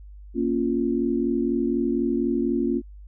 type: chord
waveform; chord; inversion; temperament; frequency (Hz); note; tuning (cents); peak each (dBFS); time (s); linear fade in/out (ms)
sine; Bb minor; none; equal; 233.1 / 277.2 / 349.2; Bb3 / Db4 / F4; 0 / 0 / 0; -25; 0.34-2.82; 50
effects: added 50 Hz sine -40 dBFS peak until 3.07 s